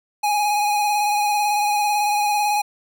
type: tone with vibrato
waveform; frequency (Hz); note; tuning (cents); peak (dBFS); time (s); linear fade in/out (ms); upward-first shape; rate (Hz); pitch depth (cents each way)
square; 830.6; G#5; 0; -18; 0.23-2.62; 10; sine; 18; 27
effects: none